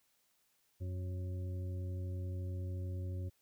harmonic tone, 91.4 Hz, F#2, 21 cents flat, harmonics 1 / 2 / 3 / 4 / 6, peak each -37 / -53 / -53 / -53 / -56 dBFS, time 0.8-3.3 s, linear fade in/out 20 ms, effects white hiss -75 dBFS RMS until 3.41 s

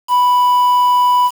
triangle tone with quantisation, 987.8 Hz, B5, in tune, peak -7 dBFS, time 0.08-1.31 s, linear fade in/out 50 ms, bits 5, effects none

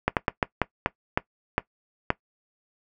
slowing click train, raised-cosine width 0.5 ms, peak -5 dBFS, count 9, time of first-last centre 0.08-2.104 s, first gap 88 ms, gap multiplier 1.29, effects noise-tail reverb RT60 0.1 s tail -19 dB re dry

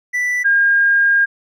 triangle / sine tone pair in turn, 1975.5 / 1615.9 Hz, B6 / G#6, 0 / -48 cents, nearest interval minor third, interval 348 cents, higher first, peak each -14 / -10 dBFS, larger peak second, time 0.13-0.44 / 0.44-1.26 s, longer second, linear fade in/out 20 ms, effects none

